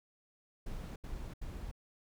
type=noise bursts; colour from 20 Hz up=brown; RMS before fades=-42 dBFS; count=3; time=0.66-1.714 s; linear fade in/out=5 ms; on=300 ms; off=77 ms; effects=none